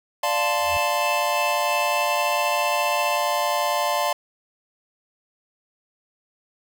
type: chord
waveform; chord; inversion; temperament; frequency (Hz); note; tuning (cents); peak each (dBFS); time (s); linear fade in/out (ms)
square; D minor seventh; none; equal with one note detuned; 587.3 / 698.5 / 880 / 1042.3; D5 / F5 / A5 / C6; 0 / 0 / 0 / -7; -27; 0.23-4.13; 5
type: tone with pitch glide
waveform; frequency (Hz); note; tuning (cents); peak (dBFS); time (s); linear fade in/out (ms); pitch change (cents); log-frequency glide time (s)
triangle; 2637 to 2655; E7 to E7; 0 to +12; -27; 0.24-3.18; 5; +12; 1.83-2.21
type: tone with exponential growth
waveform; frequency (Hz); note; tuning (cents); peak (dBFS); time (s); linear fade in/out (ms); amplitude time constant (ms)
sine; 82.6; E2; +4; -30; 0.49-0.77; 0; 60
effects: none